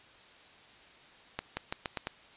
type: accelerating click train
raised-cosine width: 0.3 ms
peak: -17 dBFS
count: 6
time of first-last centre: 1.39-2.071 s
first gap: 180 ms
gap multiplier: 0.86
effects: white hiss -56 dBFS RMS until 2.36 s + resampled to 8000 Hz